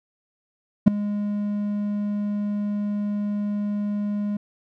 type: tone with ADSR envelope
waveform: triangle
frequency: 206.2 Hz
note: G#3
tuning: 12 cents flat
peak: -3 dBFS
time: 0.86-4.37 s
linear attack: 18 ms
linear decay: 5 ms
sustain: -18 dB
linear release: 5 ms
effects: none